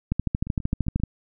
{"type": "two click trains", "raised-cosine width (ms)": 5, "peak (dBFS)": [-22, -10], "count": [5, 13], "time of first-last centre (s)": [[0.47, 1], [0.12, 1.036]], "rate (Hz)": [7.55, 13.1], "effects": []}